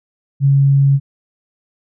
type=tone; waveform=sine; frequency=138.59 Hz; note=C#3; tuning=in tune; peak=-8 dBFS; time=0.4-1 s; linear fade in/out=50 ms; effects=none